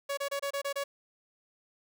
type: tone bursts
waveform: sawtooth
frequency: 561 Hz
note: C#5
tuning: 21 cents sharp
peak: -27 dBFS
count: 7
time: 0.09-0.84 s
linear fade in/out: 10 ms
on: 84 ms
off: 27 ms
effects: none